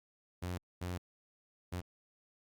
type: tone bursts at uneven times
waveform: sawtooth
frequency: 89.5 Hz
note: F2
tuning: 43 cents sharp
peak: -33 dBFS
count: 3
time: 0.42-0.58 / 0.81-0.98 / 1.72-1.81 s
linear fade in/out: 10 ms
effects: Opus 48 kbps